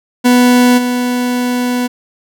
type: tone with level steps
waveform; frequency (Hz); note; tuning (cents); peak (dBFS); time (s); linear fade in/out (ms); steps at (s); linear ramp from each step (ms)
40% pulse; 246.9; B3; 0; -5 / -12; 0.24-1.88; 20; 0.77; 20
effects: none